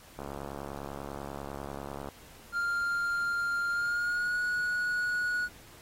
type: click train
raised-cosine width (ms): 1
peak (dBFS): -25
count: 134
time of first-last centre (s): 0.19-2.087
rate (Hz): 70.1
type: tone with pitch glide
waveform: triangle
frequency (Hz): 1397 to 1458.9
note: F6 to F#6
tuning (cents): 0 to -25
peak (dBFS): -26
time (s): 2.52-5.49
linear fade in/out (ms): 50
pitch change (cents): +75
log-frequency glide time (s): 3.7-4.39
effects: pink hiss -54 dBFS RMS until 5.81 s + AAC 48 kbps